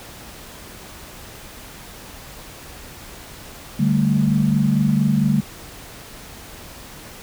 sine chord, D suspended fourth, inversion none, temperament just, 146.83 / 195.78 / 220.2 Hz, D3 / G3 / A3, 0 / -2 / +2 cents, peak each -19 dBFS, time 3.79-5.41 s, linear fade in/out 10 ms, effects pink hiss -39 dBFS RMS until 7.22 s

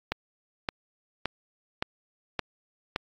click train, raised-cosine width 0.3 ms, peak -11 dBFS, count 6, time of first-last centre 0.12-2.961 s, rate 1.76 Hz, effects AAC 48 kbps

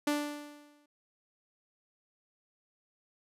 sawtooth tone with exponential decay, 293.7 Hz, D4, in tune, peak -22 dBFS, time 0.07-0.86 s, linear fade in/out 5 ms, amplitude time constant 170 ms, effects resampled to 32000 Hz

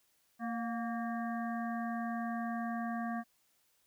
harmonic tone with a mistuned harmonic, 230 Hz, A#3, 23 cents flat, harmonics 1 / 3 / 5 / 7 / 8, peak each -36 / -40 / -45 / -47 / -50 dBFS, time 0.39-3.24 s, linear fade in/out 50 ms, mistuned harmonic 3, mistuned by +49 cents, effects white hiss -73 dBFS RMS until 3.86 s

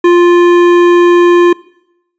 sine tone with hard clipping, 349.2 Hz, F4, in tune, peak -5 dBFS, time 0.04-1.53 s, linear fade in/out 5 ms, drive 13 dB, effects noise-tail reverb RT60 0.8 s tail -22 dB re dry + resampled to 16000 Hz

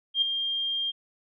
sine tone with ADSR envelope, 3203 Hz, G7, 37 cents sharp, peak -18 dBFS, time 0.14-0.92 s, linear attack 79 ms, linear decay 6 ms, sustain -8 dB, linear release 24 ms, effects none

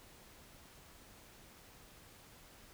silence, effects pink hiss -59 dBFS RMS until 2.73 s

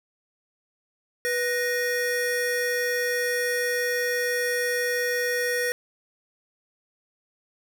square tone pair together, 491.1 / 1866 Hz, B4 / A#6, -10 / +1 cents, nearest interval octave + major seventh, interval 2311 cents, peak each -27 dBFS, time 1.25-5.72 s, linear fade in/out 0 ms, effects none

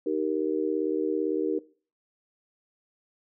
sine chord, Eb major, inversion none, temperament just, 311.1 / 388.9 / 466.7 Hz, Eb4 / G4 / Bb4, 0 / -14 / +2 cents, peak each -29 dBFS, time 0.06-1.59 s, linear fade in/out 5 ms, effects noise-tail reverb RT60 0.4 s tail -20 dB re dry

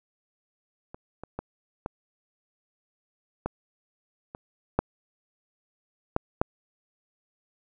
clicks, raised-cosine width 1 ms, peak -26 / -24 / -18 / -17 / -14 / -24 / -7 / -9 / -7 dBFS, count 9, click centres 0.945 / 1.236 / 1.39 / 1.861 / 3.46 / 4.349 / 4.79 / 6.164 / 6.415 s, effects none

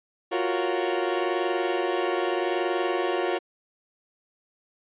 30% pulse chord, Gb major seventh, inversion third, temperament equal, 349.2 / 370 / 466.2 / 554.4 Hz, F4 / Gb4 / Bb4 / Db5, 0 / 0 / 0 / 0 cents, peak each -25 / -26 / -29 / -29 dBFS, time 0.31-3.39 s, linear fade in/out 20 ms, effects resampled to 8000 Hz

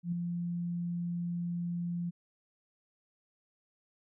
sine tone with ADSR envelope, 173.1 Hz, F3, 15 cents flat, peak -28 dBFS, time 0.03-2.11 s, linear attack 92 ms, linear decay 4 ms, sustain -4 dB, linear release 22 ms, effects none

